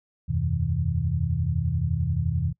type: tone cluster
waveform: sine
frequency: 80.9 / 92.4 / 123.7 / 158 Hz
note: E2 / F#2 / B2 / D#3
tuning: -32 / -2 / +3 / +27 cents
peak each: -28 dBFS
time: 0.28-2.53 s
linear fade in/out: 20 ms
effects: noise-tail reverb RT60 0.1 s tail -24 dB re dry